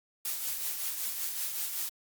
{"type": "noise with tremolo", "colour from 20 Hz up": "blue", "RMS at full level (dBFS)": -32, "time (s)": [0.25, 1.89], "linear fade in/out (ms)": 2, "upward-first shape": "triangle", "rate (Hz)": 5.3, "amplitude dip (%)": 50, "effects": ["Opus 48 kbps"]}